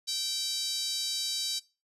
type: tone with high-pass filter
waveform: 5% pulse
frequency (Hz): 776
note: G5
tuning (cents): -18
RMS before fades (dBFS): -32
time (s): 0.07-1.6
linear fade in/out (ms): 20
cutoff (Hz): 4200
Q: 4.2
effects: noise-tail reverb RT60 0.3 s tail -22 dB re dry + resampled to 32000 Hz